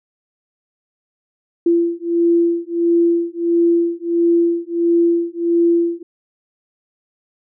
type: beating tone pair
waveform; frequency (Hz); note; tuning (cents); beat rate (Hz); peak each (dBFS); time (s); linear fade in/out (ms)
sine; 339.4 / 340.9; F4 / F4; -49 / -42; 1.5; -16; 1.66-6.03; 5
effects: none